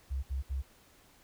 sine tone bursts, 67 Hz, C2, 42 cents sharp, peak -31 dBFS, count 3, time 0.1-0.624 s, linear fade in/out 20 ms, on 130 ms, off 67 ms, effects pink hiss -62 dBFS RMS until 1.23 s

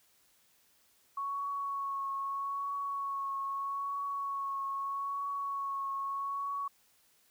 sine tone with vibrato, 1108.7 Hz, C#6, in tune, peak -33 dBFS, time 1.17-6.68 s, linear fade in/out 5 ms, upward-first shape triangle, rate 0.79 Hz, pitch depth 22 cents each way, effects white hiss -68 dBFS RMS until 7.3 s

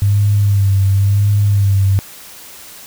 sine tone with vibrato, 100 Hz, G2, 35 cents sharp, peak -9 dBFS, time 0.02-1.99 s, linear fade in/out 0 ms, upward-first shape sine, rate 0.94 Hz, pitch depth 47 cents each way, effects white hiss -36 dBFS RMS until 2.86 s

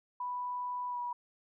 sine tone with pitch glide, 987.8 to 972 Hz, B5 to B5, 0 to -28 cents, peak -34 dBFS, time 0.2-1.13 s, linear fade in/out 5 ms, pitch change -28 cents, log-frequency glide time 0.88-0.99 s, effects none

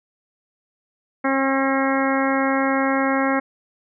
harmonic tone, 269.7 Hz, C#4, 47 cents flat, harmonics 1 / 2 / 3 / 4 / 5 / 6 / 7 / 8, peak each -21 / -24 / -26 / -27 / -28 / -29 / -29 / -30 dBFS, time 1.24-3.4 s, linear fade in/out 10 ms, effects none

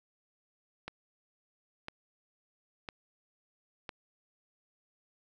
click train, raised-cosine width 0.3 ms, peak -23 dBFS, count 4, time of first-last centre 0.88-3.892 s, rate 0.996 Hz, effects none

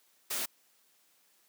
white noise, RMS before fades -34 dBFS, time 0.3-0.46 s, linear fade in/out 10 ms, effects white hiss -68 dBFS RMS until 1.48 s + high-pass 200 Hz 12 dB/octave

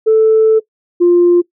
sine tone pair in turn, 440 / 349.9 Hz, A4 / F4, 0 / +3 cents, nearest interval major third, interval 397 cents, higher first, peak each -4 dBFS, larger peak neither, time 0.06-0.6 / 1-1.42 s, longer first, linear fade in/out 20 ms, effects noise-tail reverb RT60 0.1 s tail -20 dB re dry + tanh soft clip ceiling -2 dBFS

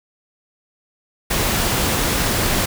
pink noise, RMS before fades -19 dBFS, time 1.3-2.66 s, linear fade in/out 10 ms, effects none

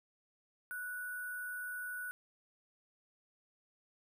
sine tone with sample-and-hold, 1476 Hz, F#6, 5 cents flat, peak -39 dBFS, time 0.71-2.11 s, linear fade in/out 0 ms, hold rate 11025 Hz, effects none

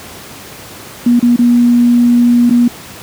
sine tone with dropouts, 240.4 Hz, B3, 46 cents flat, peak -5 dBFS, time 1.06-2.68 s, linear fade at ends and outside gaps 5 ms, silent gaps 1.195-1.225 / 1.362-1.389 / 2.497-2.506 s, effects pink hiss -31 dBFS RMS until 3.02 s + high-pass 100 Hz 12 dB/octave

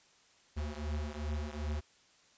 square beating tone pair, 73.8 / 76.4 Hz, D2 / D#2, +9 / -31 cents, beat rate 2.6 Hz, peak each -38 / -40 dBFS, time 0.56-1.81 s, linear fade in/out 20 ms, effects white hiss -65 dBFS RMS until 2.37 s + resampled to 16000 Hz

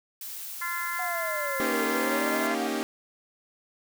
blue noise, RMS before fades -38 dBFS, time 0.21-2.47 s, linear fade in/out 2 ms
harmonic tone, 345 Hz, F4, 21 cents flat, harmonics 3 / 4 / 5 / 6, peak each -35 / -35 / -35 / -35 dBFS, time 0.61-2.55 s, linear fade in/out 10 ms
sine linear two-way sweep, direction down then up, 734 to 447.5 to 734 Hz, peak -32 dBFS, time 0.99-2.67 s, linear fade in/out 2 ms, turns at 1.84 s
sawtooth chord, Eb dominant seventh, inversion second, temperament equal, 233.1 / 277.2 / 311.1 / 392 Hz, Bb3 / Db4 / Eb4 / G4, 0 / 0 / 0 / 0 cents, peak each -29 dBFS, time 1.6-2.83 s, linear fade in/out 0 ms
effects none

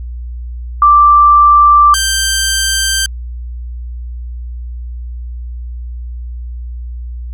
sine / 10% pulse tone pair in turn, 1174.7 / 1568 Hz, D6 / G6, 0 / 0 cents, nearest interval perfect fourth, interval 500 cents, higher second, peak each -3 dBFS, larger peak neither, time 0.82-1.94 / 1.94-3.06 s, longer neither, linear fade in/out 2 ms, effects added 60 Hz sine -21 dBFS peak until 7.33 s

